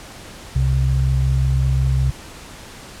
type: tone pair together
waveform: sine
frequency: 65.41 / 130.82 Hz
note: C2 / C3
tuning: 0 / 0 cents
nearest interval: octave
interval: 1200 cents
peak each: -17 dBFS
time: 0.55-2.11 s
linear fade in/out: 10 ms
effects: pink hiss -38 dBFS RMS until 3 s + low-pass 10000 Hz 12 dB/octave